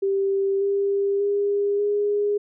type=tone with pitch steps; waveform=sine; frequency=392 / 398.4 / 404.9 / 411.5 Hz; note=G4 / G4 / G#4 / G#4; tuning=0 / +28 / -44 / -16 cents; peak=-19 dBFS; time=0.02-2.38 s; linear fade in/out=10 ms; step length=590 ms; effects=none